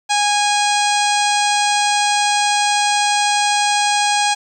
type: harmonic tone with a mistuned harmonic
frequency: 824 Hz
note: G#5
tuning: 14 cents flat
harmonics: 1 / 2 / 3 / 4 / 5 / 6 / 7 / 8 / 9 / 10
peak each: -16 / -24 / -23 / -24 / -25 / -28 / -29 / -28 / -30 / -27 dBFS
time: 0.09-4.35 s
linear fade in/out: 20 ms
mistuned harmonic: 7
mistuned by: +18 cents
effects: 8-bit